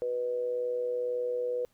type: tone with amplitude modulation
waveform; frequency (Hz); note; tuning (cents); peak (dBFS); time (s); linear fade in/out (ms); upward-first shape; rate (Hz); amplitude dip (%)
sine; 492.1; B4; -6; -26; 0.02-1.65; 0; sine; 122; 50
effects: pink hiss -70 dBFS RMS until 1.73 s